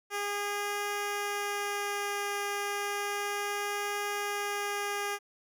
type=tone with vibrato; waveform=10% pulse; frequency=407.6 Hz; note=G#4; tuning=32 cents flat; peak=-23 dBFS; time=0.1-5.19 s; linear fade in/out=50 ms; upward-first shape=triangle; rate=0.32 Hz; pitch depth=8 cents each way; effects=none